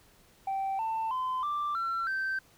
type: tone with pitch steps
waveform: sine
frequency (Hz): 777 / 892.5 / 1025.3 / 1177.7 / 1352.8 / 1554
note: G5 / A5 / C6 / D6 / E6 / G6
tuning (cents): -16 / +24 / -35 / +4 / +44 / -16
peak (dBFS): -27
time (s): 0.47-2.39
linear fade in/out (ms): 5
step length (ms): 320
effects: tanh soft clip ceiling -27 dBFS + pink hiss -61 dBFS RMS until 2.57 s